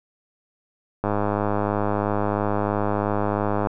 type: click train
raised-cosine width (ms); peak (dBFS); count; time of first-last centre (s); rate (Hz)
1; -9; 272; 1.04-3.671; 103
effects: none